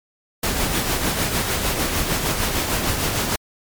pink noise with tremolo, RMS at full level -20 dBFS, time 0.43-3.36 s, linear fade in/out 5 ms, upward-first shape sine, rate 6.6 Hz, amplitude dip 40%, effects MP3 96 kbps

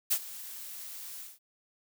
blue noise with ADSR envelope, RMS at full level -25 dBFS, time 0.1-1.39 s, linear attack 20 ms, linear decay 64 ms, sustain -18 dB, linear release 190 ms, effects none

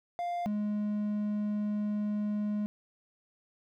triangle tone pair in turn, 699 / 208.8 Hz, F5 / G#3, +1 / +10 cents, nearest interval octave + major sixth, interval 2091 cents, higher first, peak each -29 / -27 dBFS, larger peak second, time 0.19-0.46 / 0.46-2.66 s, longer second, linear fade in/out 0 ms, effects none

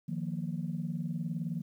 sine chord, Eb suspended second, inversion none, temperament just, 155.56 / 175.01 / 233.3 Hz, Eb3 / F3 / Bb3, 0 / +4 / +2 cents, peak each -36 / -35 / -39 dBFS, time 0.08-1.62 s, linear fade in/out 10 ms, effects tanh soft clip ceiling -24 dBFS + 11-bit

